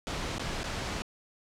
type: noise with dropouts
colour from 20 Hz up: pink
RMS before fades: -34 dBFS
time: 0.07-1.02 s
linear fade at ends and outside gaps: 0 ms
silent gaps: 0.383-0.395 / 0.633-0.641 s
effects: low-pass 6000 Hz 12 dB/octave